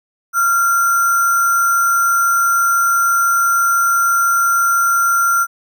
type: tone with sample-and-hold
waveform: sine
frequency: 1382 Hz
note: F6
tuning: 19 cents flat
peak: -11 dBFS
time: 0.33-5.47 s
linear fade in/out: 50 ms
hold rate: 7350 Hz
effects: none